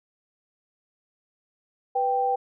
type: tone pair together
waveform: sine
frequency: 493.9 / 784 Hz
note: B4 / G5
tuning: 0 / 0 cents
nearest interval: minor sixth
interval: 800 cents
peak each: -27 / -22 dBFS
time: 1.95-2.36 s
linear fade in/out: 10 ms
effects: none